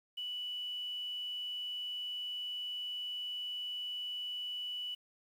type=tone with quantisation; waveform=sine; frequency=2960 Hz; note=F#7; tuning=in tune; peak=-37 dBFS; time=0.17-4.95 s; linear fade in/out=10 ms; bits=10; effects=none